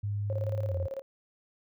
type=tone with pitch glide; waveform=sine; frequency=102.4 to 89.66 Hz; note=G#2 to F2; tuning=-24 to +46 cents; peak=-29 dBFS; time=0.03-0.87 s; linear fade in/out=10 ms; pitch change=-230 cents; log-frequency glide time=0.67-0.75 s
type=tone with tremolo; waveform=sine; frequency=541 Hz; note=C#5; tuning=42 cents flat; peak=-32 dBFS; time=0.3-1.02 s; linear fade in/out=0 ms; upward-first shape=square; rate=18 Hz; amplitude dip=80%
effects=none